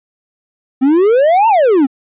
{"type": "exponential two-way sweep", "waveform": "triangle", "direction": "up then down", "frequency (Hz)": [251.9, 932.3, 251.9], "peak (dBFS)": -5, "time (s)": [0.81, 1.87], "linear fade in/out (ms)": 20, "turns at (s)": 1.48, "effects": ["resampled to 8000 Hz"]}